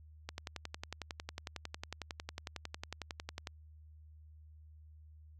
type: click train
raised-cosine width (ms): 0.2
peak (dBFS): -23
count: 36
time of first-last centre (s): 0.29-3.472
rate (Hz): 11
effects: added 77 Hz sine -54 dBFS peak until 5.39 s